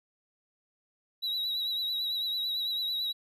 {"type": "tone with vibrato", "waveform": "triangle", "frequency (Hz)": 3889, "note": "B7", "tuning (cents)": -27, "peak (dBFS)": -28, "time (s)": [1.22, 3.13], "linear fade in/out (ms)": 20, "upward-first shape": "triangle", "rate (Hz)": 9, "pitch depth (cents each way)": 51, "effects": []}